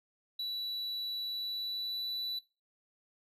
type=tone with pitch glide; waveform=triangle; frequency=3940 to 3963 Hz; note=B7 to B7; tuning=-5 to +5 cents; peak=-33 dBFS; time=0.39-2.39 s; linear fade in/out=5 ms; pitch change=+10 cents; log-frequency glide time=1.22-2.09 s; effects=noise-tail reverb RT60 0.3 s tail -19 dB re dry